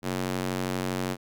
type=tone with high-pass filter; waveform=square; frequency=46.25 Hz; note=F#1; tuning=in tune; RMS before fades=-30 dBFS; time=0.02-1.17 s; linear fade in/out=50 ms; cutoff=200 Hz; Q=0.94; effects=none